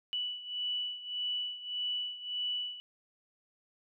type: beating tone pair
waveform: sine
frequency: 2960 / 2961.7 Hz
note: F#7 / F#7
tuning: 0 / +1 cents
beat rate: 1.7 Hz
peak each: -35 / -39 dBFS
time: 0.13-2.8 s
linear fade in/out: 0 ms
effects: none